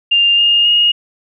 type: tone with pitch steps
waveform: sine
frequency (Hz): 2800 / 2831 / 2862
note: F7 / F7 / F7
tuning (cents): +4 / +23 / +42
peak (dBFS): -8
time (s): 0.11-0.92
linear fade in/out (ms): 10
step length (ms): 270
effects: none